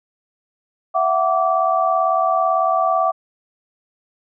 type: tone cluster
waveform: sine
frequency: 666 / 744 / 1160 Hz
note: E5 / F#5 / D6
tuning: +18 / +9 / -22 cents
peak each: -19 dBFS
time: 0.94-3.12 s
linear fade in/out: 20 ms
effects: none